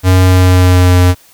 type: tone with pitch glide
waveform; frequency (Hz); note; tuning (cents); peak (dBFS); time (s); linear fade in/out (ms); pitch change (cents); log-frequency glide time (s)
square; 92.5 to 89.87; F#2 to F#2; 0 to -50; -5; 0.03-1.15; 50; -50; 0.19-0.99
effects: white hiss -44 dBFS RMS until 1.33 s